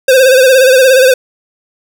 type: tone with vibrato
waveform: square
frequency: 520 Hz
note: C5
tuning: 11 cents flat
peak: -4 dBFS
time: 0.08-1.14 s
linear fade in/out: 5 ms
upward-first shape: sine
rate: 17 Hz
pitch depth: 65 cents each way
effects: none

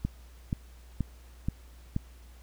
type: click train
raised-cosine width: 5 ms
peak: -16 dBFS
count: 5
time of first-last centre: 0.05-1.964 s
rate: 2.09 Hz
effects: added 60 Hz sine -49 dBFS peak until 2.42 s + pink hiss -60 dBFS RMS until 2.42 s

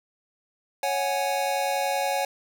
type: chord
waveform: square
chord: C# suspended fourth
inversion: none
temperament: equal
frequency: 554.4 / 740 / 830.6 Hz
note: C#5 / F#5 / G#5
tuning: 0 / 0 / 0 cents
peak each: -29 dBFS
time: 0.83-2.25 s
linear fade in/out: 2 ms
effects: none

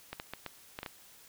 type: clicks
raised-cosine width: 0.3 ms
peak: -22 dBFS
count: 7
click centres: 0.13 / 0.199 / 0.336 / 0.463 / 0.789 / 0.831 / 0.862 s
effects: white hiss -57 dBFS RMS until 1.28 s

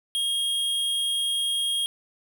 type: tone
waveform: square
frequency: 3255 Hz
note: G#7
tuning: 36 cents flat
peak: -24 dBFS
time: 0.15-1.86 s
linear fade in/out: 0 ms
effects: none

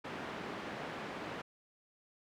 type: band-pass noise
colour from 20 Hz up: pink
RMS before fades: -43 dBFS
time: 0.04-1.42 s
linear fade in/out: 10 ms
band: 200 to 2300 Hz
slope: 12 dB/octave
effects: none

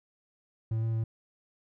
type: tone with pitch steps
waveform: triangle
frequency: 111.6 / 113.1 / 112.1 Hz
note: A2 / A2 / A2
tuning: +25 / +48 / +33 cents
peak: -25 dBFS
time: 0.71-1.04 s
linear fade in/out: 5 ms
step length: 110 ms
effects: none

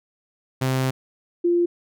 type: tone pair in turn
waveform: sawtooth / sine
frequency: 130.81 / 346.9 Hz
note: C3 / F4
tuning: 0 / -12 cents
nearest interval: octave + perfect fourth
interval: 1688 cents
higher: second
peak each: -16 / -16 dBFS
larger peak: neither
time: 0.61-0.91 / 1.44-1.66 s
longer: first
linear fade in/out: 10 ms
effects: none

